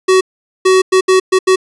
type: tone bursts at uneven times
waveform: square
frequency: 375.5 Hz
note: F#4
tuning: 26 cents sharp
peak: -7 dBFS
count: 6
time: 0.08-0.21 / 0.65-0.82 / 0.92-1.01 / 1.08-1.2 / 1.32-1.39 / 1.47-1.56 s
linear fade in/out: 10 ms
effects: resampled to 22050 Hz + 8-bit

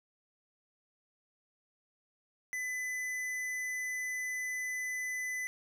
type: tone with tanh clipping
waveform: sine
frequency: 2006 Hz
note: B6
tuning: 26 cents sharp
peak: -36 dBFS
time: 2.53-5.47 s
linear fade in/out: 0 ms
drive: 14 dB
effects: none

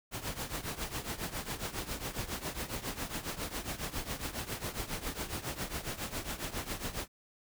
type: noise with tremolo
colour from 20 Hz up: pink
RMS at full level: -35 dBFS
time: 0.11-7.08 s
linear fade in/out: 50 ms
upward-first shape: triangle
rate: 7.3 Hz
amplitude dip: 85%
effects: none

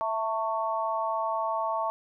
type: chord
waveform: sine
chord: A major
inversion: second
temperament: equal with one note detuned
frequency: 659.3 / 895.9 / 1108.7 Hz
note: E5 / A5 / C#6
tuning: 0 / +31 / 0 cents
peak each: -31 / -30 / -31 dBFS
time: 0.01-1.9 s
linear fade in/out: 0 ms
effects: none

